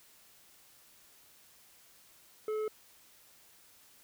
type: tone with tanh clipping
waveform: triangle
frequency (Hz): 431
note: A4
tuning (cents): -36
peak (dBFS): -33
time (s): 2.48-2.68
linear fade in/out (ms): 2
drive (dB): 12
effects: white hiss -61 dBFS RMS until 4.03 s